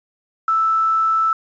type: tone with quantisation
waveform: sine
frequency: 1318.5 Hz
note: E6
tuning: in tune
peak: -14 dBFS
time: 0.48-1.33 s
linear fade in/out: 2 ms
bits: 7
effects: resampled to 16000 Hz